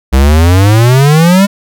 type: exponential sweep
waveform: square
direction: up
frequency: 63.7 to 204.4 Hz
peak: -4 dBFS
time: 0.12-1.47 s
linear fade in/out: 20 ms
effects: none